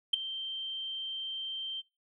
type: tone with ADSR envelope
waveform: sine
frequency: 3136 Hz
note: G7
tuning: in tune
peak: -17 dBFS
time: 0.13-1.82 s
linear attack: 9 ms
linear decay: 7 ms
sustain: -18 dB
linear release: 26 ms
effects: noise-tail reverb RT60 0.3 s tail -24 dB re dry + tanh soft clip ceiling -17 dBFS